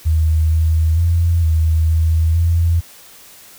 sine tone with pitch steps, 79.2 / 80.1 / 84.7 / 80 / 80.7 / 84 Hz, D#2 / E2 / E2 / D#2 / E2 / E2, +31 / -49 / +48 / +49 / -36 / +33 cents, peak -11 dBFS, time 0.05-2.81 s, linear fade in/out 20 ms, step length 460 ms, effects white hiss -42 dBFS RMS until 3.58 s

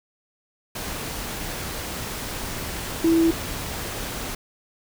sine tone in noise, 329.6 Hz, E4, in tune, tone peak -15 dBFS, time 3.04-3.31 s, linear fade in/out 5 ms, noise pink, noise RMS -31 dBFS, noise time 0.75-4.35 s, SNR +13 dB, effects none

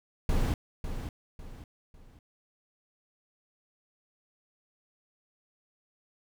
brown noise with echo, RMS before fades -26 dBFS, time 0.29-0.54 s, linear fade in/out 2 ms, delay 550 ms, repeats 3, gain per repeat -9 dB, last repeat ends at 2.19 s, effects none

